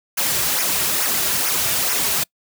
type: noise with flanger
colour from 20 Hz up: white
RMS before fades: -20 dBFS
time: 0.17-2.24 s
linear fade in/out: 10 ms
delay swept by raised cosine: 0.24 to 4.04 ms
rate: 2.3 Hz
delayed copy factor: -0.65
effects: noise-tail reverb RT60 0.1 s tail -26 dB re dry